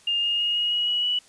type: tone with pitch steps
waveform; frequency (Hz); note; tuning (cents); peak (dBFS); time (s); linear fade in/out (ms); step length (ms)
sine; 2818 / 2839 / 2861 / 2882 / 2904 / 2926 / 2948; F7 / F7 / F7 / F#7 / F#7 / F#7 / F#7; +15 / +28 / +41 / -46 / -33 / -20 / -7; -21; 0.07-1.19; 5; 160
effects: white hiss -54 dBFS RMS until 1.28 s + resampled to 22050 Hz